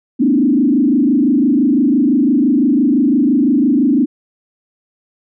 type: tone with frequency modulation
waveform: sine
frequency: 270.2 Hz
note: C#4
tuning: 44 cents flat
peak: -9 dBFS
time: 0.19-4.06 s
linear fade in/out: 20 ms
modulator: 25.9 Hz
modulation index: 1.7
effects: none